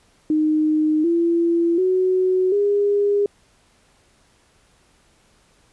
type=tone with pitch steps; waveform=sine; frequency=308.5 / 338.4 / 371.1 / 407.1 Hz; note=D#4 / E4 / F#4 / G#4; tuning=-15 / +45 / +5 / -35 cents; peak=-15 dBFS; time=0.3-3.26 s; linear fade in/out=2 ms; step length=740 ms; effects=pink hiss -58 dBFS RMS until 5.72 s + resampled to 24000 Hz

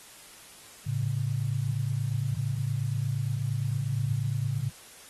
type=tone pair together; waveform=sine; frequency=110 / 138.59 Hz; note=A2 / C#3; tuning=0 / 0 cents; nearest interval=major third; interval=400 cents; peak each=-29 / -29 dBFS; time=0.86-4.7 s; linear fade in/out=10 ms; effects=white hiss -50 dBFS RMS until 5.09 s + AAC 32 kbps

